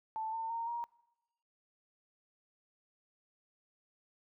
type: tone with pitch steps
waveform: sine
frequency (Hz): 881 / 901.1 / 921.6 / 942.6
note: A5 / A5 / A#5 / A#5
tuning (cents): +2 / +41 / -20 / +19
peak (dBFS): -35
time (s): 0.16-0.84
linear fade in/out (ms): 0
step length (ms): 170
effects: noise-tail reverb RT60 0.9 s tail -24 dB re dry